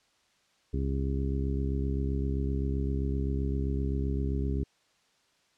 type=harmonic tone; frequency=67.7 Hz; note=C#2; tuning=40 cents flat; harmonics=1 / 2 / 3 / 4 / 5 / 6; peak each=-29 / -34 / -38 / -37 / -42 / -39 dBFS; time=0.73-4.64 s; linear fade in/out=10 ms; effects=white hiss -68 dBFS RMS until 5.57 s + low-pass 6000 Hz 12 dB/octave